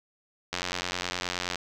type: click train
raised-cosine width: 0.2 ms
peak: -12 dBFS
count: 93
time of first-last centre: 0.53-1.557 s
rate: 89.6 Hz
effects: none